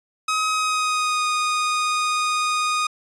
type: tone with pitch glide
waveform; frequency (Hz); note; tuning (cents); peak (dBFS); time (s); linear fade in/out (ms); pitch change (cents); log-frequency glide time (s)
sawtooth; 1268 to 1235.5; D#6 to D#6; +32 to -13; -16; 0.28-2.87; 5; -45; 0.49-1.25
effects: resampled to 22050 Hz